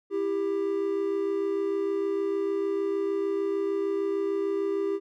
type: tone pair together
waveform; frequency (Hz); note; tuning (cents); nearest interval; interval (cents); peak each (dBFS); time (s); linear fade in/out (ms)
triangle; 329.6 / 396.2; E4 / G4; 0 / +18; minor third; 318; -30 / -24; 0.1-5; 50
effects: none